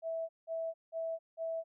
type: tone bursts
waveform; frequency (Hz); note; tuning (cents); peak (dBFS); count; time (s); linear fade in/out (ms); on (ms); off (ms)
sine; 655; E5; -11; -34; 4; 0.02-1.64; 50; 270; 180
effects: none